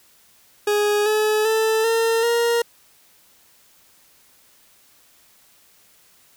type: tone with pitch steps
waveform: 40% pulse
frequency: 415.3 / 428.2 / 441.5 / 455.2 / 469.4 Hz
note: G#4 / A4 / A4 / A#4 / A#4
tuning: 0 / -47 / +6 / -41 / +12 cents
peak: -16 dBFS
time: 0.67-2.62 s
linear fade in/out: 5 ms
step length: 390 ms
effects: white hiss -55 dBFS RMS until 6.36 s